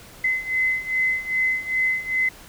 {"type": "beating tone pair", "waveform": "sine", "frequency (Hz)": [2041, 2043.5], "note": ["C7", "C7"], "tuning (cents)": [-44, -41], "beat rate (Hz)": 2.5, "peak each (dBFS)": [-25, -22], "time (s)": [0.24, 2.29], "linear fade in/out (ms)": 5, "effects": ["pink hiss -45 dBFS RMS until 2.48 s"]}